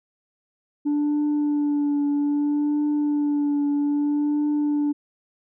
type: tone with vibrato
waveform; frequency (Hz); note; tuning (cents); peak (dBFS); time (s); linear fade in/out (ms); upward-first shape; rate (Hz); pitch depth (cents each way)
sine; 292.1; D4; -9; -17; 0.85-4.93; 20; triangle; 0.62; 26
effects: tanh soft clip ceiling -18 dBFS